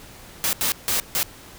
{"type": "noise bursts at uneven times", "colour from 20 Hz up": "white", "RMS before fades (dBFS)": -22, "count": 4, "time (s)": [[0.44, 0.53], [0.61, 0.72], [0.88, 1], [1.15, 1.23]], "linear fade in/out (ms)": 0, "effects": ["pink hiss -44 dBFS RMS until 1.58 s"]}